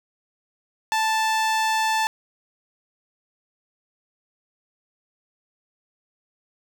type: tone with notch filter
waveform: sawtooth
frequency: 880 Hz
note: A5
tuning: in tune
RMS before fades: -22 dBFS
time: 0.92-2.07 s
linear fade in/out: 0 ms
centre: 12000 Hz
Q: 0.95
effects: none